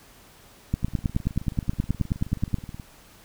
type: two click trains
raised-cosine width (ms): 5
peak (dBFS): -10 / -24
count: 18 / 38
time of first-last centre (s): 0.74-2.543 / 0.83-2.798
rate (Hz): 9.43 / 18.8
effects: pink hiss -52 dBFS RMS until 3.24 s